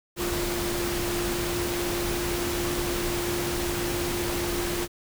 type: tone in noise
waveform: sine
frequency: 349.2 Hz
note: F4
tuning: in tune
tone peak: -29 dBFS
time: 0.16-4.88 s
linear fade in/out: 50 ms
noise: pink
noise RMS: -30 dBFS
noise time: 0.16-4.88 s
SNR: -2 dB
effects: none